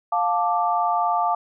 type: chord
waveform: sine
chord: D minor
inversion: first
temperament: just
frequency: 704.8 / 881 / 1174.7 Hz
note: F5 / A5 / D6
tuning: +16 / +2 / 0 cents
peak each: -22 / -23 / -24 dBFS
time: 0.12-1.35 s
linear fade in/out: 5 ms
effects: none